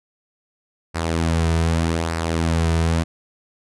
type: tone with flanger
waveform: sawtooth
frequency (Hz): 82.41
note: E2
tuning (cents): 0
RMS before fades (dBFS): -20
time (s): 0.94-3.04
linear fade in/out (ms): 20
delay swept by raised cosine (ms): 0.29 to 3.69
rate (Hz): 0.83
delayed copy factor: -0.5
effects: resampled to 24000 Hz